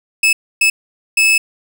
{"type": "tone bursts at uneven times", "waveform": "40% pulse", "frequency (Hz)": 2604, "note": "E7", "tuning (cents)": -22, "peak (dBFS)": -8, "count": 3, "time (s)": [[0.23, 0.33], [0.61, 0.7], [1.17, 1.38]], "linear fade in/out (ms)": 5, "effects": []}